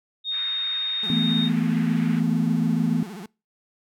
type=tone; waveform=sine; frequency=3700 Hz; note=A#7; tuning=14 cents flat; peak=-24 dBFS; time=0.24-1.5 s; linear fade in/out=50 ms
type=band-pass noise; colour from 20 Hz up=white; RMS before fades=-42 dBFS; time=0.3-2.23 s; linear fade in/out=50 ms; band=1300 to 2400 Hz; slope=24 dB/octave
type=tone with vibrato; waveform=35% pulse; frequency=194.4 Hz; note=G3; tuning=14 cents flat; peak=-33 dBFS; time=1.03-3.26 s; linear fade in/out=2 ms; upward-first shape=sine; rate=15 Hz; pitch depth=230 cents each way
type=chord; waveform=sine; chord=E suspended fourth; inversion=none; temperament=equal; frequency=164.81 / 220 / 246.9 Hz; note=E3 / A3 / B3; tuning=0 / 0 / 0 cents; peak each=-24 dBFS; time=1.1-3.03 s; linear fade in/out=2 ms
effects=noise-tail reverb RT60 0.3 s tail -25 dB re dry